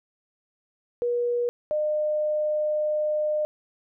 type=tone pair in turn; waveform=sine; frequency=481.3 / 606.4 Hz; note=B4 / D#5; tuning=-45 / -45 cents; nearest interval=major third; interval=400 cents; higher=second; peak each=-22 dBFS; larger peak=neither; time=1.02-1.49 / 1.71-3.45 s; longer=second; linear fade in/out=0 ms; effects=none